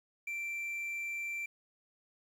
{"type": "tone with quantisation", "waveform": "triangle", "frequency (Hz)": 2349, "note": "D7", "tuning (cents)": 0, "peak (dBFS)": -34, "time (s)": [0.27, 1.46], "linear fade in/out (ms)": 5, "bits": 10, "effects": []}